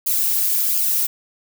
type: noise with flanger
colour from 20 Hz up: violet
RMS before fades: -19 dBFS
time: 0.06-1.07 s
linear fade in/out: 10 ms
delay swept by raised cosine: 0.52 to 2.82 ms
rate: 1.4 Hz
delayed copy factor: -0.6
effects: none